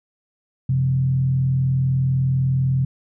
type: tone with frequency modulation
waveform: sine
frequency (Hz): 132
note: C3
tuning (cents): +16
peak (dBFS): -16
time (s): 0.69-2.85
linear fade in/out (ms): 5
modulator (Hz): 40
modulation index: 0.5
effects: none